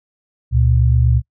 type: tone pair together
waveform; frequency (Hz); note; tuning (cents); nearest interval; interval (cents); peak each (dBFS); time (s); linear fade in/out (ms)
sine; 70.94 / 119.3; C#2 / A#2; +41 / +41; major sixth; 900; -13 / -13; 0.51-1.22; 50
effects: noise-tail reverb RT60 0.1 s tail -26 dB re dry